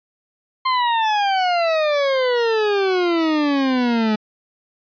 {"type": "exponential sweep", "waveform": "40% pulse", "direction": "down", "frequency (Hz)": [1054, 211.5], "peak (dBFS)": -15, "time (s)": [0.65, 4.16], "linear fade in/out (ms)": 10, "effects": ["resampled to 11025 Hz"]}